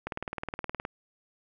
click train, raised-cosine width 0.5 ms, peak -18 dBFS, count 16, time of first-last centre 0.07-0.851 s, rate 19.2 Hz, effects none

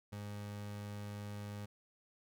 30% pulse tone, 103 Hz, G#2, 14 cents flat, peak -40 dBFS, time 0.12-1.66 s, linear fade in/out 10 ms, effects none

